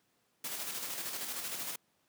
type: noise with tremolo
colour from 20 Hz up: white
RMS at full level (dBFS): -38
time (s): 0.44-1.76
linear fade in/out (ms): 5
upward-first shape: square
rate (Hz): 13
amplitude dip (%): 35
effects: pink hiss -74 dBFS RMS until 2.08 s + high-pass 150 Hz 12 dB/octave